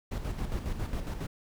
brown noise with tremolo, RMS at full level -32 dBFS, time 0.11-1.27 s, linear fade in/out 10 ms, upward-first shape square, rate 7.3 Hz, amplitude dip 50%, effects none

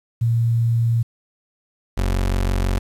sine / 30% pulse tone pair in turn, 116.1 / 46.07 Hz, A#2 / F#1, -7 / -7 cents, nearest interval octave + major third, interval 1600 cents, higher first, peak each -15 dBFS, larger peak neither, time 0.21-1.03 / 1.97-2.79 s, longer neither, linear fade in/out 10 ms, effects resampled to 32000 Hz + 8-bit

